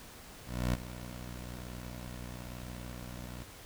15% pulse tone with ADSR envelope, 61.1 Hz, B1, 18 cents flat, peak -21 dBFS, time 0.44-3.44 s, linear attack 300 ms, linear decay 17 ms, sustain -15 dB, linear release 15 ms, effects pink hiss -51 dBFS RMS until 3.65 s

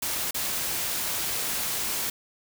white noise with dropouts, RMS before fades -29 dBFS, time 0.02-2.1 s, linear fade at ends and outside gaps 5 ms, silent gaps 0.31-0.344 s, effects none

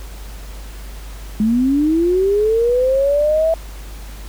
sine linear sweep, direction up, 208.7 to 659.3 Hz, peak -12 dBFS, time 1.4-3.54 s, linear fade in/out 2 ms, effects added 50 Hz sine -30 dBFS peak until 4.28 s + pink hiss -40 dBFS RMS until 4.28 s

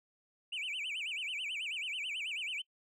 sine tone with vibrato, 2637 Hz, E7, in tune, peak -33 dBFS, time 0.52-2.62 s, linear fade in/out 10 ms, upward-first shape sine, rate 9.2 Hz, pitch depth 270 cents each way, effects noise-tail reverb RT60 0.1 s tail -25 dB re dry + tanh soft clip ceiling -35 dBFS

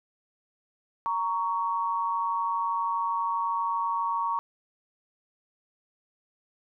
sine tone pair together, 930.4 / 1118 Hz, A#5 / C#6, -4 / +14 cents, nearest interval minor third, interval 318 cents, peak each -28 / -28 dBFS, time 1.06-4.39 s, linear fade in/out 0 ms, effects none

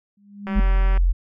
sine tone with exponential growth, 202.4 Hz, G#3, 44 cents flat, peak -17 dBFS, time 0.17-0.6 s, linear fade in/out 5 ms, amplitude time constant 93 ms
click train, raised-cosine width 0.5 ms, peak -18 dBFS, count 98, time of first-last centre 0.47-0.975 s, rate 192 Hz
sine tone, 43.65 Hz, F1, in tune, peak -14 dBFS, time 0.55-1.13 s, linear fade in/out 20 ms
effects none

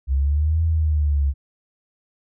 sine exponential two-way sweep, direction up then down, 65.41 to 82.41 to 68.5 Hz, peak -16 dBFS, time 0.07-1.34 s, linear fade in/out 50 ms, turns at 0.63 s, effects none

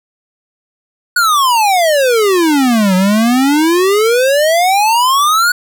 square exponential two-way sweep, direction down then up, 1480 to 181.5 to 1480 Hz, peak -9 dBFS, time 1.16-5.52 s, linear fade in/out 5 ms, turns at 2.95 s, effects none

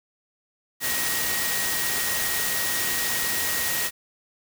sine tone in noise, 1888 Hz, A#6, 22 cents sharp, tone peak -31 dBFS, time 0.8-3.91 s, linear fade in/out 50 ms, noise white, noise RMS -26 dBFS, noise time 0.8-3.91 s, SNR -8 dB, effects none

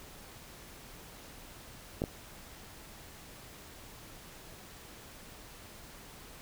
clicks, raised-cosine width 2 ms, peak -18 dBFS, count 2, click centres 2.019 / 2.039 s, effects pink hiss -51 dBFS RMS until 6.41 s

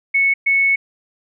sine tone bursts at uneven times, 2207 Hz, C#7, 8 cents flat, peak -12 dBFS, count 2, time 0.14-0.34 / 0.46-0.76 s, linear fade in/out 10 ms, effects none

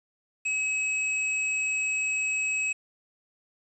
square tone, 2561 Hz, D#7, 49 cents sharp, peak -26 dBFS, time 0.45-2.73 s, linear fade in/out 10 ms, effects resampled to 24000 Hz + 9-bit

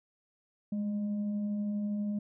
sine tone with frequency modulation, 207.7 Hz, G#3, in tune, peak -30 dBFS, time 0.72-2.19 s, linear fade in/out 5 ms, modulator 403 Hz, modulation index 0.23, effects none

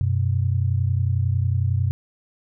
sine tone pair together, 93.06 / 124.1 Hz, F#2 / B2, +10 / +9 cents, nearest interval perfect fourth, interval 499 cents, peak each -20 / -22 dBFS, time 0.01-1.91 s, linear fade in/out 0 ms, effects none

